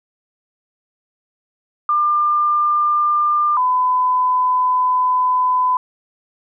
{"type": "tone pair in turn", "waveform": "sine", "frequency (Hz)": [1197, 1006.6], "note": ["D6", "B5"], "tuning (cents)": [33, 33], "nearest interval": "minor third", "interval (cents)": 300, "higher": "first", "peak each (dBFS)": -13, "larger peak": "neither", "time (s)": [[1.89, 3.57], [3.57, 5.77]], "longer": "second", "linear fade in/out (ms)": 2, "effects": []}